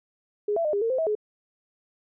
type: tone with pitch steps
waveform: sine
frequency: 415 / 669 / 607 / 405.4 / 456.2 / 518 / 645 / 423.4 Hz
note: G#4 / E5 / D#5 / G#4 / A#4 / C5 / E5 / G#4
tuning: -1 / +25 / -43 / -42 / -37 / -17 / -38 / +33 cents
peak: -22 dBFS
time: 0.48-1.152 s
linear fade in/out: 5 ms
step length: 84 ms
effects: none